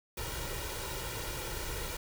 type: noise with comb filter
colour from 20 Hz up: pink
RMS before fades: -38 dBFS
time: 0.17-1.97 s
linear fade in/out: 5 ms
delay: 2.1 ms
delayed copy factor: +0.65
effects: none